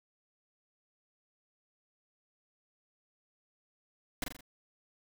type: noise with echo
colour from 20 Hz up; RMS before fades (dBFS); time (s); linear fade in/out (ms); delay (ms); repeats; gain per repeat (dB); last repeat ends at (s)
pink; -34; 4.22-4.24; 2; 42; 4; -5; 4.408
effects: none